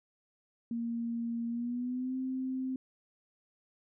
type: tone with pitch glide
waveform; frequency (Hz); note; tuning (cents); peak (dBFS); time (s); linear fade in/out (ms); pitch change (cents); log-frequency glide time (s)
sine; 233.1 to 260.1; A#3 to C4; 0 to -10; -32; 0.71-2.76; 2; +190; 1.48-2.16
effects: none